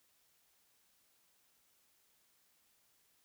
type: silence
effects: white hiss -73 dBFS RMS until 3.24 s